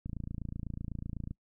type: click train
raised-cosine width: 5 ms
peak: -26 dBFS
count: 36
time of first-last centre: 0.06-1.31 s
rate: 28 Hz
effects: noise-tail reverb RT60 0.1 s tail -25 dB re dry